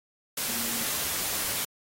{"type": "tone in noise", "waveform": "sine", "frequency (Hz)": 233.1, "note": "A#3", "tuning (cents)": 0, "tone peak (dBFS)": -40, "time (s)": [0.48, 0.84], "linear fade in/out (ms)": 5, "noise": "white", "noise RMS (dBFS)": -30, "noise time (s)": [0.37, 1.65], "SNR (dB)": -13, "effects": ["AAC 48 kbps"]}